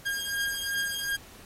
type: beating tone pair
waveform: sawtooth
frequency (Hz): 1617 / 1619.7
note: G#6 / G#6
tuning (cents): -47 / -44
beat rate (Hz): 2.7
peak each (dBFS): -28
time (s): 0.05-1.17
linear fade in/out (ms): 20
effects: pink hiss -51 dBFS RMS until 1.45 s + AAC 48 kbps